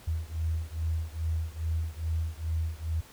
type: beating tone pair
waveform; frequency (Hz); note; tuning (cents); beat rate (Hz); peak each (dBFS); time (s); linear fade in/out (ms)
sine; 79.7 / 82.1; D#2 / E2; +42 / -6; 2.4; -31 / -32; 0.07-3.01; 10
effects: pink hiss -53 dBFS RMS until 3.12 s